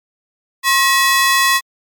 sawtooth ring-modulated tone, 1491 Hz, F#6, 13 cents sharp, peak -4 dBFS, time 0.63-1.61 s, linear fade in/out 50 ms, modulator 419 Hz, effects MP3 96 kbps

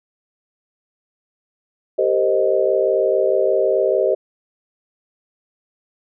sine chord, C minor seventh, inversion second, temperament equal with one note detuned, 392 / 458.4 / 523.3 / 622.3 Hz, G4 / Bb4 / C5 / Eb5, 0 / -29 / 0 / 0 cents, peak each -19 / -23 / -19 / -19 dBFS, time 1.98-4.15 s, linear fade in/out 10 ms, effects none

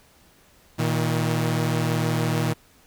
sawtooth tone pair together, 117.3 / 158.59 Hz, A#2 / D#3, +11 / +33 cents, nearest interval perfect fourth, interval 522 cents, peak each -20 dBFS, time 0.78-2.54 s, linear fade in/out 20 ms, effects pink hiss -56 dBFS RMS until 2.86 s

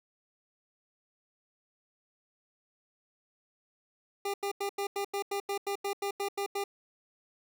25% pulse tone bursts, 400.4 Hz, G4, 37 cents sharp, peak -27 dBFS, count 14, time 4.25-6.64 s, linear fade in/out 5 ms, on 89 ms, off 88 ms, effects none

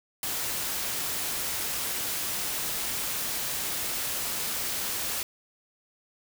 white noise, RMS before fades -31 dBFS, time 0.23-5.23 s, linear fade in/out 2 ms, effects none

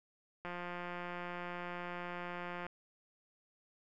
click train, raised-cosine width 0.5 ms, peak -28 dBFS, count 391, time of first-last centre 0.45-2.666 s, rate 176 Hz, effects none

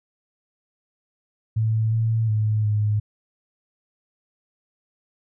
sine tone with pitch steps, 110.7 / 112.6 / 107.6 / 105.4 Hz, A2 / A2 / A2 / G#2, +11 / +40 / -38 / +26 cents, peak -18 dBFS, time 1.56-3 s, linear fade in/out 10 ms, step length 360 ms, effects none

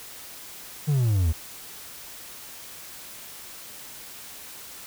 triangle exponential sweep, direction down, 155.56 to 75.9 Hz, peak -17 dBFS, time 0.87-1.33 s, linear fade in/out 20 ms, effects white hiss -42 dBFS RMS until 4.86 s

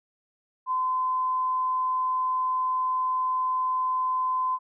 sine tone, 1025 Hz, C6, 36 cents flat, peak -23 dBFS, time 0.66-4.59 s, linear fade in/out 50 ms, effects none

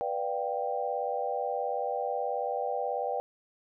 sine chord, G dominant seventh, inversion first, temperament just, 490 / 588 / 705.6 / 784 Hz, B4 / D5 / F5 / G5, -14 / +2 / +18 / 0 cents, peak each -34 / -35 / -36 / -33 dBFS, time 0.01-3.2 s, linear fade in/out 0 ms, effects none

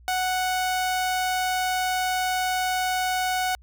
sawtooth tone, 740 Hz, F#5, in tune, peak -19 dBFS, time 0.08-3.55 s, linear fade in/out 0 ms, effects added 60 Hz sine -48 dBFS peak until 3.62 s

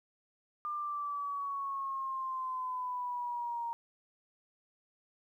sine exponential sweep, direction down, 1201 to 931 Hz, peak -34 dBFS, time 0.65-3.73 s, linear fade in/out 0 ms, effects 12-bit

